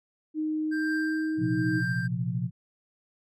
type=tone with pitch glide; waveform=sine; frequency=309.8 to 314.1 Hz; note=D#4 to D#4; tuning=-7 to +16 cents; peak=-26 dBFS; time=0.34-1.83 s; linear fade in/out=50 ms; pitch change=+23 cents; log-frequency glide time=0.62-1.13 s
type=tone with tremolo; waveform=triangle; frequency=1581 Hz; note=G6; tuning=14 cents sharp; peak=-27 dBFS; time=0.71-2.08 s; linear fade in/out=20 ms; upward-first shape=triangle; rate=1.1 Hz; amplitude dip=90%
type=chord; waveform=sine; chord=Bb suspended second; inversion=none; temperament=equal with one note detuned; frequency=117.76 / 130.81 / 174.61 Hz; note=Bb2 / C3 / F3; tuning=+18 / 0 / 0 cents; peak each=-31 dBFS; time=1.37-2.51 s; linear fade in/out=50 ms
effects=none